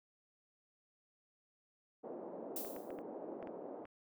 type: band-pass noise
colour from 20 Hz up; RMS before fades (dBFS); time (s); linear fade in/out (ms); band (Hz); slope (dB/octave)
white; -47; 2.03-3.86; 20; 240 to 630; 24
type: noise with exponential decay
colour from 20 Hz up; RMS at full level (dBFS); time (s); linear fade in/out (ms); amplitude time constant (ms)
violet; -40; 2.56-3.02; 2; 100
type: clicks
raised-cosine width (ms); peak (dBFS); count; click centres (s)
0.5; -37; 7; 2.649 / 2.764 / 2.905 / 2.988 / 3.427 / 3.473 / 3.854
effects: none